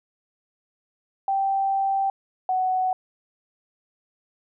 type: tone pair in turn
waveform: sine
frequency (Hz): 781 / 744.7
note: G5 / F#5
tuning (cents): -7 / +11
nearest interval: minor second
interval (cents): 82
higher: first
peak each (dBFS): -20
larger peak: neither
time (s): 1.28-2.1 / 2.49-2.93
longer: first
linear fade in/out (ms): 2
effects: none